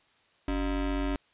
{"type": "ring-modulated tone", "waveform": "square", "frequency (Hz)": 164.5, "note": "E3", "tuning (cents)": -3, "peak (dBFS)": -25, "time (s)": [0.48, 1.16], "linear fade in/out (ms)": 2, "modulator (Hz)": 117, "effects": ["white hiss -65 dBFS RMS until 1.33 s", "resampled to 8000 Hz"]}